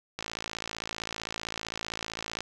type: click train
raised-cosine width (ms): 0.2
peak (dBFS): -16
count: 124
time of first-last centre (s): 0.19-2.406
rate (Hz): 55.5
effects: none